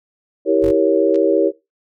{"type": "chord", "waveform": "sine", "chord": "E diminished seventh", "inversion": "none", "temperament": "equal with one note detuned", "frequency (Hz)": [325.5, 392, 466.2, 554.4], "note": ["E4", "G4", "Bb4", "Db5"], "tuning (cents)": [-22, 0, 0, 0], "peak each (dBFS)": -17, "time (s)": [0.45, 1.52], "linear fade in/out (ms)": 50}
{"type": "tone", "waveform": "25% pulse", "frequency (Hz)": 49, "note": "G1", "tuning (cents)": 0, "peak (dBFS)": -21, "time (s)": [0.62, 0.72], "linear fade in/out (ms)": 20}
{"type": "clicks", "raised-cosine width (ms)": 0.2, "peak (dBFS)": [-23, -21], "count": 2, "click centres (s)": [1.145, 1.158]}
{"effects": ["noise-tail reverb RT60 0.2 s tail -17 dB re dry"]}